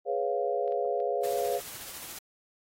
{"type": "chord", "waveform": "sine", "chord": "C# dominant seventh", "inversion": "second", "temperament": "equal", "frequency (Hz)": [415.3, 493.9, 554.4, 698.5], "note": ["G#4", "B4", "C#5", "E#5"], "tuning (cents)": [0, 0, 0, 0], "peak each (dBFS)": -32, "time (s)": [0.05, 1.61], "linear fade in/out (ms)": 50}
{"type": "clicks", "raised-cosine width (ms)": 0.3, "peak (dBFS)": -39, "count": 6, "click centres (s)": [0.678, 0.722, 1.002, 1.236, 1.273, 1.466]}
{"type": "noise with tremolo", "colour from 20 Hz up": "white", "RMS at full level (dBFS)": -41, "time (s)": [1.23, 2.19], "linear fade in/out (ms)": 10, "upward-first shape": "sine", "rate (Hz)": 14, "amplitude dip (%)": 30}
{"effects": ["AAC 48 kbps"]}